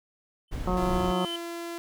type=tone with exponential growth; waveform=triangle; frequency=3061 Hz; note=G7; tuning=42 cents flat; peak=-29 dBFS; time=0.48-1.36 s; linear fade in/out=2 ms; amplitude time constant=190 ms
type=noise; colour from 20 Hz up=brown; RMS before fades=-32 dBFS; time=0.51-1.13 s; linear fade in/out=20 ms
type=harmonic tone; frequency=181.9 Hz; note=F#3; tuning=29 cents flat; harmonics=1 / 2 / 3 / 4 / 5 / 6 / 7; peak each=-28 / -31 / -33 / -34 / -35 / -36 / -36 dBFS; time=0.67-1.25 s; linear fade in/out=2 ms
type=tone; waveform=sawtooth; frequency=340 Hz; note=F4; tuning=46 cents flat; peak=-30 dBFS; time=0.77-1.78 s; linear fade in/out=0 ms
effects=none